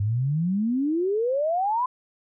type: exponential sweep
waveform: sine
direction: up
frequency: 98 to 1034 Hz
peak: -21 dBFS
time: 0-1.86 s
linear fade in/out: 5 ms
effects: none